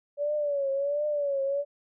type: tone with vibrato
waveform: sine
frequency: 571 Hz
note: D5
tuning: 49 cents flat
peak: -25 dBFS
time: 0.17-1.65 s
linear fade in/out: 50 ms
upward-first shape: triangle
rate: 1.4 Hz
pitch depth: 96 cents each way
effects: none